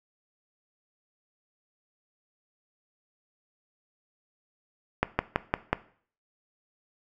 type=slowing click train; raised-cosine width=0.5 ms; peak=-7 dBFS; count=5; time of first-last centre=5.03-5.73 s; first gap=160 ms; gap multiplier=1.06; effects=noise-tail reverb RT60 0.5 s tail -17 dB re dry